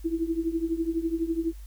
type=tone with tremolo; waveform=sine; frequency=329.6 Hz; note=E4; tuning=in tune; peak=-21 dBFS; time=0.04-1.53 s; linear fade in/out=20 ms; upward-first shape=triangle; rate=12 Hz; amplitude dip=90%; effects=added 50 Hz sine -39 dBFS peak until 1.66 s + white hiss -58 dBFS RMS until 1.66 s